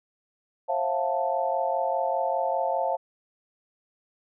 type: tone cluster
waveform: sine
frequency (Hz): 536 / 668 / 713 / 882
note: C5 / E5 / F5 / A5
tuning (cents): +42 / +23 / +36 / +4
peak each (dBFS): -29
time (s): 0.68-2.97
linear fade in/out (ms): 20
effects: none